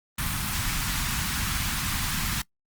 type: band-stop noise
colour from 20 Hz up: pink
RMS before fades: -28 dBFS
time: 0.18-2.42 s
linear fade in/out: 5 ms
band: 230 to 990 Hz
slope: 24 dB/octave
effects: noise-tail reverb RT60 0.1 s tail -24 dB re dry + Opus 32 kbps